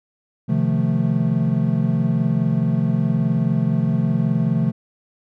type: chord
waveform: triangle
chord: F dominant seventh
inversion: second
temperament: equal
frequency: 130.81 / 155.56 / 174.61 / 220 Hz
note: C3 / Eb3 / F3 / A3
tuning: 0 / 0 / 0 / 0 cents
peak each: -20 dBFS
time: 0.48-4.72 s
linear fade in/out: 20 ms
effects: none